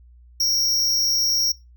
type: tone with amplitude modulation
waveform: square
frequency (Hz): 5588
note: F8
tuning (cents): 0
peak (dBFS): -15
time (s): 0.4-1.52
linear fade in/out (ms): 5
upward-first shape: sine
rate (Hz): 290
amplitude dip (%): 75
effects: noise-tail reverb RT60 0.2 s tail -20 dB re dry + added 60 Hz sine -46 dBFS peak until 1.76 s